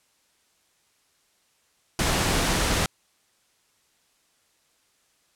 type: noise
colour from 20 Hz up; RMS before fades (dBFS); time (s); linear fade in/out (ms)
pink; -23; 1.99-2.86; 2
effects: white hiss -66 dBFS RMS until 5.35 s + low-pass 10000 Hz 12 dB/octave